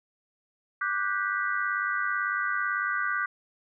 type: chord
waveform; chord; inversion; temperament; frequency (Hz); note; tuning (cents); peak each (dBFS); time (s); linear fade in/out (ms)
sine; G major seventh; second; just; 1176 / 1470 / 1568 / 1960; D6 / F#6 / G6 / B6; +2 / -12 / 0 / -14; -31 / -30 / -31 / -35; 0.81-3.26; 5
effects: none

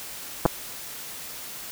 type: clicks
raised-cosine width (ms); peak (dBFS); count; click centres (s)
1; -4; 2; 0.454 / 0.46
effects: white hiss -38 dBFS RMS until 1.71 s

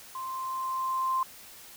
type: tone with level ramp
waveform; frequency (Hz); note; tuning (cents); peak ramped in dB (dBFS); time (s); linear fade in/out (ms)
sine; 1046; C6; -1; -34 to -24; 0.15-1.23; 2
effects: white hiss -49 dBFS RMS until 1.76 s

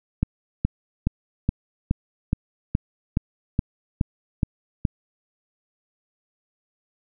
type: click train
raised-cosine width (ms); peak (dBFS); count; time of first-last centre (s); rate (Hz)
5; -7; 12; 0.23-4.852; 2.38
effects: none

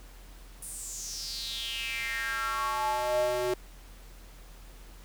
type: tone with high-pass filter sweep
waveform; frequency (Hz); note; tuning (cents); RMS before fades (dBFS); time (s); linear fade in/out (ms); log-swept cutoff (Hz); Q
square; 123.47; B2; 0; -32; 0.62-3.54; 5; 9800 to 420; 5.6
effects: added 42 Hz sine -47 dBFS peak until 5.04 s + pink hiss -55 dBFS RMS until 5.04 s

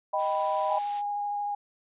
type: chord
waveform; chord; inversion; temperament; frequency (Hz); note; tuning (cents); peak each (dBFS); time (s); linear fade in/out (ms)
sine; Eb augmented; none; equal; 622.3 / 784 / 987.8; Eb5 / G5 / B5; 0 / 0 / 0; -29; 0.13-0.79; 10
type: noise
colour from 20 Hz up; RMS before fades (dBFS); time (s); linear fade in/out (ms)
blue; -37; 0.17-1.03; 50
type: tone with vibrato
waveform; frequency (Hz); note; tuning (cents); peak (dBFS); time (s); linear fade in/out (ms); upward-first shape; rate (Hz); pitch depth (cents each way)
sine; 820; G#5; -22; -28; 0.7-1.55; 5; sine; 13; 9
effects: resampled to 8000 Hz

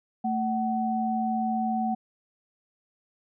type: tone pair together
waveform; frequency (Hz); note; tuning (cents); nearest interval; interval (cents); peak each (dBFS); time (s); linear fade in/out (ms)
sine; 223.1 / 751; A3 / F#5; +24 / +26; octave + major sixth; 2102; -27; 0.24-1.95; 10
effects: none

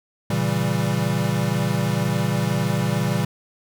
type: chord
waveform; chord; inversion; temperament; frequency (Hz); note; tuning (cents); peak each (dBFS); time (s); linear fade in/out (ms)
square; A# diminished seventh; none; equal; 116.54 / 138.59 / 164.81 / 196; A#2 / C#3 / E3 / G3; 0 / 0 / 0 / 0; -26; 0.3-3.25; 5
effects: none

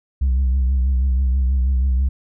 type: tone with vibrato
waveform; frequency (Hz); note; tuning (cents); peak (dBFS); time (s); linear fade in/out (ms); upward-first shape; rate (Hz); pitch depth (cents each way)
sine; 64.9; C2; -13; -12; 0.21-2.09; 10; triangle; 6.2; 85
effects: tanh soft clip ceiling -13 dBFS

